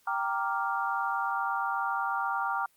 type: chord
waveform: sine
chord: G minor seventh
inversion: none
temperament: equal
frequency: 784 / 932.3 / 1174.7 / 1396.9 Hz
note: G5 / Bb5 / D6 / F6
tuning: 0 / 0 / 0 / 0 cents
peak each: -33 dBFS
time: 0.07-2.66 s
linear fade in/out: 5 ms
effects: white hiss -66 dBFS RMS until 2.76 s + Opus 48 kbps